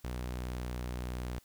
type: tone with pitch glide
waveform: sawtooth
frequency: 61.74 to 61.35 Hz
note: B1 to B1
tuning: 0 to -11 cents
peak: -32 dBFS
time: 0.04-1.39 s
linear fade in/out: 5 ms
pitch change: -11 cents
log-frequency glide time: 0.25-1.06 s
effects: white hiss -65 dBFS RMS until 1.44 s